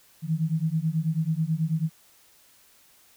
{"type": "beating tone pair", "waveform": "sine", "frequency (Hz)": [155.5, 164.7], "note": ["D#3", "E3"], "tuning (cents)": [-1, -1], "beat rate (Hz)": 9.2, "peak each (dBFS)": -26, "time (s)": [0.22, 1.9], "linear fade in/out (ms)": 50, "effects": ["white hiss -58 dBFS RMS until 3.16 s"]}